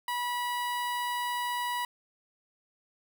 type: tone with notch filter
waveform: sawtooth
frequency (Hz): 974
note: B5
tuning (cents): -24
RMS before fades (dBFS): -32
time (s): 0.08-1.85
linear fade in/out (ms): 2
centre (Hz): 6300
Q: 1.6
effects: none